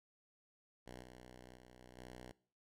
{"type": "tone with level steps", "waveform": "5% pulse", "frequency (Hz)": 62.1, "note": "B1", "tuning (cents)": 10, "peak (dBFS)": [-39, -44, -48, -46, -40], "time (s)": [0.86, 2.32], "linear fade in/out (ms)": 10, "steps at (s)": [1.02, 1.56, 1.8, 1.97], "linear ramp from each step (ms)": 5, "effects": ["noise-tail reverb RT60 0.5 s tail -22 dB re dry", "low-pass 12000 Hz 12 dB/octave"]}